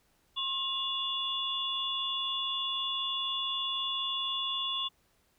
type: tone cluster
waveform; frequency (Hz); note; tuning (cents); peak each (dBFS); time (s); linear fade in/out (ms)
sine; 1074 / 2847 / 3449; C6 / F7 / A7; +45 / +33 / -35; -38 / -37 / -32; 0.36-4.89; 20
effects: pink hiss -70 dBFS RMS until 5.38 s